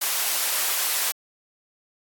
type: high-pass noise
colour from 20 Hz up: white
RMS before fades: -24 dBFS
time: 0.01-1.12 s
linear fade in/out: 10 ms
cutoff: 630 Hz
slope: 12 dB/octave
effects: AAC 64 kbps